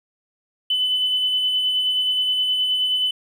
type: tone with tremolo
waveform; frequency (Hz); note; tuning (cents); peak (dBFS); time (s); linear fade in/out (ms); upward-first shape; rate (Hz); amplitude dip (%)
triangle; 3013; F#7; +31; -13; 0.7-3.11; 5; sine; 9.5; 40
effects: tanh soft clip ceiling -15 dBFS